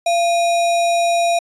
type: tone with sample-and-hold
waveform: sine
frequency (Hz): 685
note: F5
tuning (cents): -34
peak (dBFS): -13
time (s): 0.06-1.39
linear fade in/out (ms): 5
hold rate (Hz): 3150
effects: resampled to 22050 Hz